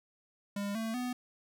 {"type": "tone with pitch steps", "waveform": "square", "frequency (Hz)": [201.9, 224, 248.6], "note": ["G#3", "A3", "B3"], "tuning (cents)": [-49, 31, 12], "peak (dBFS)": -34, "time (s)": [0.56, 1.13], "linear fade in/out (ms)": 5, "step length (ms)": 190, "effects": []}